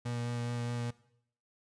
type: tone with vibrato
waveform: 35% pulse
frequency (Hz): 119.8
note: A#2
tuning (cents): +48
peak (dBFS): -32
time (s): 0.05-0.91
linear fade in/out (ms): 10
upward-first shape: sine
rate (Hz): 4.8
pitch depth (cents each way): 11
effects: noise-tail reverb RT60 0.7 s tail -19 dB re dry + resampled to 22050 Hz